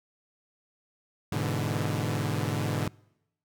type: chord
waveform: sawtooth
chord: E dominant seventh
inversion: first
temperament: equal with one note detuned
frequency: 103.83 / 124.4 / 146.83 / 164.81 Hz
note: G#2 / B2 / D3 / E3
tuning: 0 / +13 / 0 / 0 cents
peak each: -28 / -29 / -28 / -32 dBFS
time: 1.32-2.88 s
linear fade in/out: 5 ms
effects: noise-tail reverb RT60 0.9 s tail -26 dB re dry